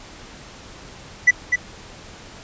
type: tone with echo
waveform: triangle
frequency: 1975.5 Hz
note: B6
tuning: in tune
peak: -6 dBFS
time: 1.27-1.31 s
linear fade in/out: 10 ms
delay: 250 ms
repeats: 1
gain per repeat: -6 dB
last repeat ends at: 1.56 s
effects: pink hiss -41 dBFS RMS until 2.43 s + resampled to 16000 Hz